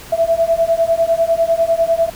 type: beating tone pair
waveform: sine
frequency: 659.3 / 669.3 Hz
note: E5 / E5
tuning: 0 / +26 cents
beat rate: 10 Hz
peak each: -15 dBFS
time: 0.12-2.1 s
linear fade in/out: 10 ms
effects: pink hiss -36 dBFS RMS until 2.15 s